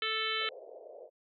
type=harmonic tone; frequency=440 Hz; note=A4; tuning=in tune; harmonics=1 / 3 / 4 / 5 / 6 / 7 / 8 / 9; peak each=-41 / -37 / -40 / -38 / -42 / -36 / -42 / -40 dBFS; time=0.02-0.49 s; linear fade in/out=2 ms
type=band-pass noise; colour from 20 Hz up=pink; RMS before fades=-49 dBFS; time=0.38-1.1 s; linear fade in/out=50 ms; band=450 to 630 Hz; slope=48 dB/octave
effects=none